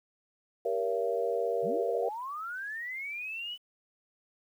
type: chord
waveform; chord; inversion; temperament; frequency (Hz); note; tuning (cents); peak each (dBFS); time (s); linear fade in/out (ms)
sine; G diminished seventh; none; just; 392 / 470.4 / 564.5 / 677.4; G4 / Bb4 / Db5 / Fb5; 0 / +16 / +31 / +47; -36 / -30 / -35 / -34; 0.65-2.09; 5
type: linear sweep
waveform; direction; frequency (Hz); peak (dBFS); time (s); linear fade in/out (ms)
sine; up; 116.54 to 3007; -35; 1.62-3.58; 50
effects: 10-bit